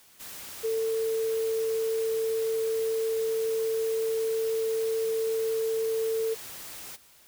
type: tone in noise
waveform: sine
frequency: 447.3 Hz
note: A4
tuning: 28 cents sharp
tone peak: -25 dBFS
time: 0.63-6.35 s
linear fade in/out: 20 ms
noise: white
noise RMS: -42 dBFS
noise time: 0.19-6.97 s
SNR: +14 dB
effects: white hiss -57 dBFS RMS until 7.27 s